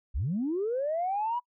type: linear sweep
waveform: sine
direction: up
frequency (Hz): 43.65 to 987.8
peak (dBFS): -26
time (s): 0.14-1.4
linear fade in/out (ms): 20
effects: noise-tail reverb RT60 0.1 s tail -26 dB re dry + tanh soft clip ceiling -22 dBFS